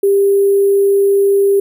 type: tone with sample-and-hold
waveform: sine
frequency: 397.3 Hz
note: G4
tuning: 23 cents sharp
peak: -8 dBFS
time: 0.03-1.6 s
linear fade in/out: 5 ms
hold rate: 11025 Hz
effects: none

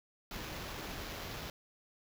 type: noise with sample-and-hold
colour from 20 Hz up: pink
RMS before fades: -43 dBFS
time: 0.31-1.5 s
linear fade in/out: 2 ms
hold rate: 8820 Hz
effects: none

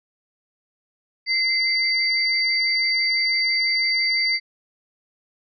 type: tone pair together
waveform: sine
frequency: 2068 / 4637 Hz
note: C7 / D8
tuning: -21 / -23 cents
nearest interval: octave + major second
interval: 1398 cents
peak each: -21 dBFS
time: 1.26-4.4 s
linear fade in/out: 50 ms
effects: none

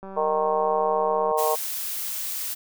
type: click train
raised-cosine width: 1 ms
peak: -26 dBFS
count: 249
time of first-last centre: 0.03-1.315 s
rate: 193 Hz
type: harmonic tone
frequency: 154.6 Hz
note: D#3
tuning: 11 cents flat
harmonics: 3 / 4 / 5 / 6 / 7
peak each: -25 / -26 / -27 / -28 / -28 dBFS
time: 0.16-1.56 s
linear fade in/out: 20 ms
type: noise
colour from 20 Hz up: blue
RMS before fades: -30 dBFS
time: 1.37-2.55 s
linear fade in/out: 20 ms
effects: none

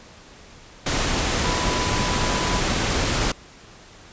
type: tone in noise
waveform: sine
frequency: 993 Hz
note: B5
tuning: 9 cents sharp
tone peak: -29 dBFS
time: 1.44-2.6 s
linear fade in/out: 5 ms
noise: pink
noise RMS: -22 dBFS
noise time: 0.86-3.32 s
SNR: -10 dB
effects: pink hiss -46 dBFS RMS until 4.12 s + resampled to 16000 Hz

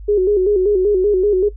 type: tone with vibrato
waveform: sine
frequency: 392 Hz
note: G4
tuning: in tune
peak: -11 dBFS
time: 0.08-1.49 s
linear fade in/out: 10 ms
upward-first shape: square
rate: 5.2 Hz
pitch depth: 97 cents each way
effects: noise-tail reverb RT60 0.1 s tail -17 dB re dry + added 50 Hz sine -30 dBFS peak until 1.56 s

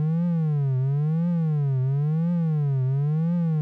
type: tone with vibrato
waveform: triangle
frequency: 150 Hz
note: D3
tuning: 37 cents sharp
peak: -18 dBFS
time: 0-3.61 s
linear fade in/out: 0 ms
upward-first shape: triangle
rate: 0.97 Hz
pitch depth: 280 cents each way
effects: none

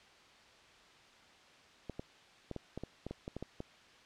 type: clicks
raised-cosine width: 2 ms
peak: -27 dBFS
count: 12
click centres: 1.897 / 1.995 / 2.513 / 2.563 / 2.776 / 2.836 / 3.066 / 3.11 / 3.279 / 3.366 / 3.426 / 3.604 s
effects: white hiss -60 dBFS RMS until 4.05 s + low-pass 4000 Hz 12 dB/octave

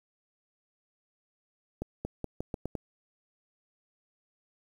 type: accelerating click train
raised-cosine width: 2 ms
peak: -20 dBFS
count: 7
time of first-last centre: 1.82-2.753 s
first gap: 230 ms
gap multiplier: 0.84
effects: 9-bit

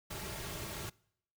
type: noise with comb filter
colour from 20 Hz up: pink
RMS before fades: -42 dBFS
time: 0.1-0.9 s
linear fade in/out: 10 ms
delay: 4 ms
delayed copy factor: -0.55
effects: noise-tail reverb RT60 0.7 s tail -24 dB re dry

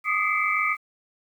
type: tone cluster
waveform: sine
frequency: 1201 / 1248 / 2017 / 2110 / 2307 Hz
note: D6 / D#6 / B6 / C7 / D7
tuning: +38 / +5 / +36 / +14 / -31 cents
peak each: -33 / -25 / -32 / -27 / -26 dBFS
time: 0.04-0.77 s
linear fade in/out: 50 ms
effects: 9-bit

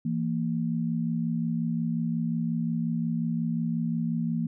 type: tone pair together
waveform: sine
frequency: 165.6 / 231.2 Hz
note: E3 / A#3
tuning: +8 / -14 cents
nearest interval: tritone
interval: 578 cents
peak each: -28 dBFS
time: 0.05-4.47 s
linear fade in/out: 5 ms
effects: none

